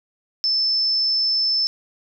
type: tone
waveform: sine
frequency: 5274 Hz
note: E8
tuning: in tune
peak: -17 dBFS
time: 0.44-1.67 s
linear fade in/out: 0 ms
effects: none